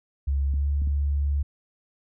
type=tone with pitch glide; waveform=sine; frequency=69.3 to 71.37 Hz; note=C#2 to D2; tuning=0 to -49 cents; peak=-21 dBFS; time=0.27-1.43 s; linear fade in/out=10 ms; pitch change=+51 cents; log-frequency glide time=0.47-0.67 s
type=clicks; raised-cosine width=5 ms; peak=-25 dBFS; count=3; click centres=0.539 / 0.819 / 0.874 s
effects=none